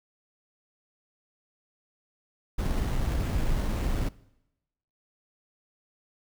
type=noise with sample-and-hold; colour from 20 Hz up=brown; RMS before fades=-27 dBFS; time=2.58-4.09 s; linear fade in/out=10 ms; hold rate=4900 Hz; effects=noise-tail reverb RT60 0.9 s tail -21 dB re dry